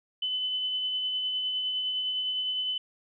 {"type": "tone with tremolo", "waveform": "sine", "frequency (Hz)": 3020, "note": "F#7", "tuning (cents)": 35, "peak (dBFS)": -26, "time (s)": [0.22, 2.78], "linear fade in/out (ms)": 5, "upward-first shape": "triangle", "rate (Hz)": 9.8, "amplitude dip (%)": 30, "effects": []}